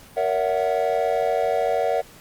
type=chord; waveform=triangle; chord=F# dominant seventh; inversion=first; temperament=equal with one note detuned; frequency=466.2 / 566 / 659.3 / 740 Hz; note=A#4 / C#5 / E5 / F#5; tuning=0 / +36 / 0 / 0 cents; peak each=-23 dBFS; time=0.16-2.02 s; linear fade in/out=20 ms; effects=pink hiss -47 dBFS RMS until 2.2 s + Opus 48 kbps